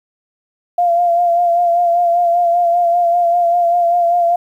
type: tone with vibrato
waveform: sine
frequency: 693 Hz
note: F5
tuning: 14 cents flat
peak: -10 dBFS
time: 0.78-4.36 s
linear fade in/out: 5 ms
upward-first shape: sine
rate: 5.1 Hz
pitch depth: 34 cents each way
effects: 8-bit